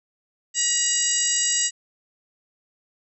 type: harmonic tone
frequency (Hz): 959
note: A#5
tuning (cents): +49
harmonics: 2 / 3 / 4 / 5 / 6 / 7 / 8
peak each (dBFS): -31 / -29 / -32 / -31 / -29 / -28 / -22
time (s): 0.54-1.71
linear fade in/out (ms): 50
effects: none